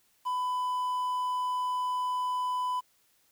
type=tone with quantisation; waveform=triangle; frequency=1000 Hz; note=B5; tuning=21 cents sharp; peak=-26 dBFS; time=0.25-2.81 s; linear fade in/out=20 ms; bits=9; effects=white hiss -68 dBFS RMS until 3.31 s